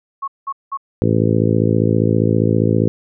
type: tone bursts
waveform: sine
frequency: 1100 Hz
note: C#6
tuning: 14 cents flat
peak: -20 dBFS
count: 3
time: 0.22-0.774 s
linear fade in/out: 10 ms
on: 58 ms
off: 190 ms
type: harmonic tone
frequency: 55 Hz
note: A1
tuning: in tune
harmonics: 2 / 3 / 4 / 5 / 6 / 7 / 8 / 9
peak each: -17 / -19 / -20 / -21 / -22 / -22 / -23 / -24 dBFS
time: 1.02-2.88 s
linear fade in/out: 0 ms
effects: none